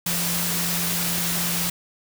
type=tone in noise; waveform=sine; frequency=172.4 Hz; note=F3; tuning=22 cents flat; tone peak=-29 dBFS; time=0.06-1.7 s; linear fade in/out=5 ms; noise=white; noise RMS=-25 dBFS; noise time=0.06-1.7 s; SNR=-7 dB; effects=none